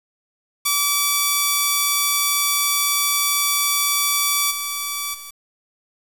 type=tone with level steps; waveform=5% pulse; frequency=1153 Hz; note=D6; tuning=32 cents flat; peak=-5 / -12 / -22 dBFS; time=0.65-5.31 s; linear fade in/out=10 ms; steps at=4.5 / 5.13 s; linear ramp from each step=20 ms; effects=7-bit